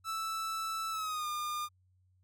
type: tone with pitch glide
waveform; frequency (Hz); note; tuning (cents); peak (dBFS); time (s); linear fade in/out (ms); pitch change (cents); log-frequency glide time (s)
45% pulse; 1318.5 to 1209.1; E6 to D#6; 0 to -50; -34; 0.04-1.69; 50; -150; 0.91-1.27
effects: added 92 Hz sine -66 dBFS peak until 2.23 s